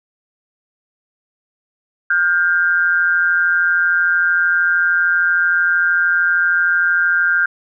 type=tone pair together; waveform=sine; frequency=1413.9 / 1587 Hz; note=F6 / G6; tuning=+21 / +21 cents; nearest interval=major second; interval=200 cents; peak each=-15 dBFS; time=2.1-7.46 s; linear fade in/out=5 ms; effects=none